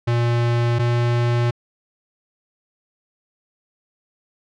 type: tone pair in turn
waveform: square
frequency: 118.8 / 119.56 Hz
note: A#2 / A#2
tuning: +33 / +44 cents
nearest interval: unison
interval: 11 cents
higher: second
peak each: -17 dBFS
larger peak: neither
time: 0.07-0.79 / 0.79-1.51 s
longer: neither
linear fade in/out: 10 ms
effects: low-pass 4000 Hz 12 dB/octave